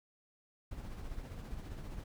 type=noise with tremolo; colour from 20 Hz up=brown; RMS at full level=-42 dBFS; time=0.71-2.04 s; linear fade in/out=5 ms; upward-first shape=sine; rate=15 Hz; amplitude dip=40%; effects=none